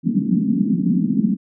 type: band-pass noise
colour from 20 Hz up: white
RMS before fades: -18 dBFS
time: 0.03-1.37 s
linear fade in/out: 50 ms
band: 170 to 260 Hz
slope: 48 dB/octave
effects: none